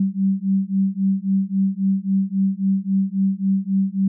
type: beating tone pair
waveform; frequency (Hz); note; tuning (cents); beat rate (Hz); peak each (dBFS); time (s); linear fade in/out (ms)
sine; 191.8 / 195.5; G3 / G3; -37 / -4; 3.7; -20; 0-4.08; 5
effects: none